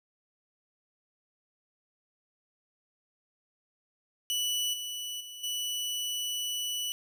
sawtooth tone with level steps, 2960 Hz, F#7, in tune, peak -25 / -32 / -39 / -28 dBFS, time 4.3-6.92 s, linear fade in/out 0 ms, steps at 4.73 / 5.2 / 5.43 s, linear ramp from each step 10 ms, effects none

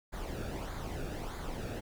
brown noise with flanger, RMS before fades -39 dBFS, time 0.12-1.81 s, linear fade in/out 20 ms, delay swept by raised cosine 0.35 to 1 ms, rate 1.6 Hz, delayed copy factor -0.6, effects none

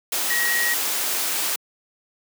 sine tone in noise, 1900 Hz, A#6, 33 cents sharp, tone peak -21 dBFS, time 0.3-0.74 s, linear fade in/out 5 ms, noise white, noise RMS -24 dBFS, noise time 0.12-1.56 s, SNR 0 dB, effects high-pass 300 Hz 12 dB/octave

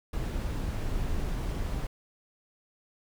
brown noise, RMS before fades -31 dBFS, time 0.13-1.87 s, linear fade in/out 5 ms, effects none

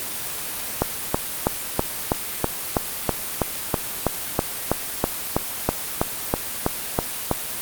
click train, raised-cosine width 1 ms, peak -3 dBFS, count 21, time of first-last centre 0.82-7.314 s, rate 3.08 Hz, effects white hiss -29 dBFS RMS until 7.61 s + Opus 32 kbps

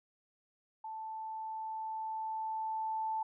sine tone with level ramp, 880 Hz, A5, in tune, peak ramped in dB -40 to -32 dBFS, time 0.84-3.23 s, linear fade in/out 5 ms, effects none

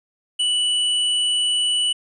sine tone with hard clipping, 2960 Hz, F#7, in tune, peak -19 dBFS, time 0.39-1.93 s, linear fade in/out 10 ms, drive 11 dB, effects resampled to 24000 Hz

